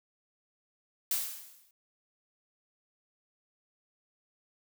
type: noise with exponential decay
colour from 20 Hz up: blue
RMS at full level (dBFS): -28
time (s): 1.11-1.71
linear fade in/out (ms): 2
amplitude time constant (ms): 130
effects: none